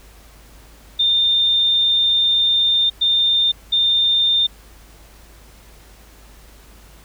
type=tone bursts at uneven times; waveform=sine; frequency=3614 Hz; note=A7; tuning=46 cents sharp; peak=-13 dBFS; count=3; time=0.99-2.9 / 3.01-3.52 / 3.72-4.47 s; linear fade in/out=10 ms; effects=added 52 Hz sine -44 dBFS peak until 7.04 s + pink hiss -48 dBFS RMS until 7.04 s